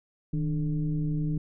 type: tone with frequency modulation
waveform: sine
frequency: 155.56 Hz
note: D#3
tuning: in tune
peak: -25 dBFS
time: 0.33-1.38 s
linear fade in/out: 5 ms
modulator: 140 Hz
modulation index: 0.79
effects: none